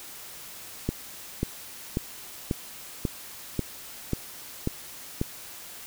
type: click train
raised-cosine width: 3 ms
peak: -12 dBFS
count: 9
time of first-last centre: 0.89-5.214 s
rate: 1.85 Hz
effects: white hiss -43 dBFS RMS until 5.86 s